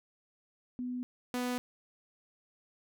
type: tone pair in turn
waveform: sine / sawtooth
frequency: 248.7 / 247.7 Hz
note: B3 / B3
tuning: +12 / +5 cents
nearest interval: unison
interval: 7 cents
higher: first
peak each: -34 / -28 dBFS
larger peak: second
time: 0.79-1.03 / 1.34-1.58 s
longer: neither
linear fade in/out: 0 ms
effects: none